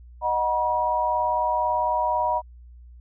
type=tone cluster; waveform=sine; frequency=620 / 738 / 962 Hz; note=D#5 / F#5 / B5; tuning=-6 / -5 / -46 cents; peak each=-27 / -28 / -22 dBFS; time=0.21-2.42 s; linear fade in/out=50 ms; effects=added 60 Hz sine -43 dBFS peak until 3 s